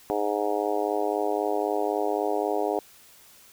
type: harmonic tone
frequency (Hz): 103.83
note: G#2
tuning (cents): 0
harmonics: 3 / 4 / 5 / 6 / 7 / 8 / 9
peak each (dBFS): -32 / -28 / -32 / -32 / -30 / -34 / -38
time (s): 0.1-2.79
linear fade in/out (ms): 0
effects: white hiss -53 dBFS RMS until 3.52 s